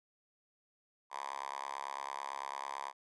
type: tone with high-pass filter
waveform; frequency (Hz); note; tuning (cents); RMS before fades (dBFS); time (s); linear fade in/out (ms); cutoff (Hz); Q
5% pulse; 69; C#2; -7; -42; 1.1-2.93; 50; 1000; 5.9
effects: resampled to 22050 Hz